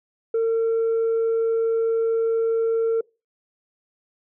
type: tone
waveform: sine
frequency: 454.1 Hz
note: A#4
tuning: 45 cents flat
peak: -16 dBFS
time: 0.34-3.01 s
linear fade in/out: 5 ms
effects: noise-tail reverb RT60 0.3 s tail -26 dB re dry + tanh soft clip ceiling -17 dBFS